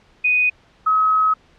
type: tone pair in turn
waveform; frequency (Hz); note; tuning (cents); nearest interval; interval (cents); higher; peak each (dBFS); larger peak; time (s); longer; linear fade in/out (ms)
sine; 2489 / 1277.3; D#7 / D#6; 0 / +45; octave; 1155; first; -13; neither; 0.24-0.5 / 0.86-1.34; second; 10
effects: pink hiss -54 dBFS RMS until 1.58 s + low-pass 4000 Hz 12 dB/octave